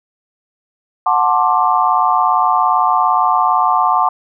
sine chord, D dominant seventh, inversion first, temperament just, 734.2 / 881 / 1057.2 / 1174.7 Hz, F#5 / A5 / C6 / D6, -14 / +2 / +18 / 0 cents, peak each -16 dBFS, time 1.06-4.09 s, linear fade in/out 5 ms, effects none

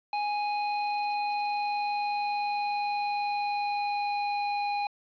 square tone with pitch glide, 829 to 819 Hz, G#5 to G#5, -3 to -24 cents, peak -28 dBFS, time 0.13-4.87 s, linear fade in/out 2 ms, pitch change -21 cents, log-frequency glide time 0.28-4.73 s, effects resampled to 11025 Hz + 9-bit

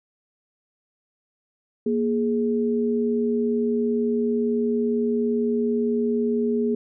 sine tone pair together, 235.7 / 417.9 Hz, A#3 / G#4, +19 / +11 cents, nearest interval minor seventh, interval 992 cents, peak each -22 / -23 dBFS, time 1.86-6.75 s, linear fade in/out 5 ms, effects none

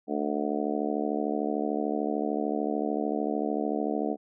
harmonic tone, 73.42 Hz, D2, in tune, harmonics 3 / 4 / 5 / 6 / 7 / 8 / 9 / 10, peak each -33 / -31 / -37 / -33 / -39 / -39 / -36 / -36 dBFS, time 0.07-4.17 s, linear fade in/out 50 ms, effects none

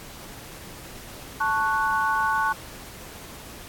sine chord, F# minor, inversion first, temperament equal, 880 / 1108.7 / 1480 Hz, A5 / C#6 / F#6, 0 / 0 / 0 cents, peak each -25 dBFS, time 1.4-2.53 s, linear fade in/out 10 ms, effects pink hiss -42 dBFS RMS until 3.68 s + AAC 64 kbps

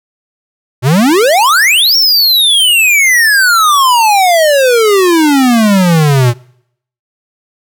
square exponential two-way sweep, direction up then down, 116.3 to 5588 to 116.3 Hz, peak -6 dBFS, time 0.82-6.34 s, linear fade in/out 50 ms, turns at 1.96 s, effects noise-tail reverb RT60 0.7 s tail -24 dB re dry

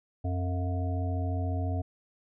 harmonic tone with a mistuned harmonic, 89.7 Hz, F2, 47 cents sharp, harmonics 1 / 3 / 5 / 7 / 8, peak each -28 / -37 / -44 / -41 / -41 dBFS, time 0.24-1.82 s, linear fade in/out 10 ms, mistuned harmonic 7, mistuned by +42 cents, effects none

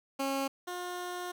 15% pulse tone pair in turn, 272.5 / 357.3 Hz, C#4 / F4, -29 / +40 cents, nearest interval perfect fourth, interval 469 cents, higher second, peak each -24 / -30 dBFS, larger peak first, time 0.19-0.48 / 0.67-1.32 s, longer second, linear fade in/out 10 ms, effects none

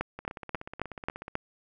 two click trains, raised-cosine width 0.5 ms, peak -14 / -24 dBFS, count 6 / 19, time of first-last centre 0.01-1.354 / 0.19-1.281 s, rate 3.72 / 16.5 Hz, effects none

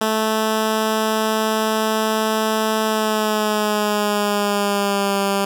10% pulse tone with pitch glide, 218.6 to 198.15 Hz, A3 to G3, -11 to +19 cents, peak -9 dBFS, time 0.01-5.45 s, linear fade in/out 5 ms, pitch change -170 cents, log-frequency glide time 2.83-5.18 s, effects none

